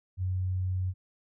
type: tone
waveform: sine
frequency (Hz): 92.5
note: F#2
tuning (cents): 0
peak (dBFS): -27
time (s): 0.17-0.94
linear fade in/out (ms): 50
effects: none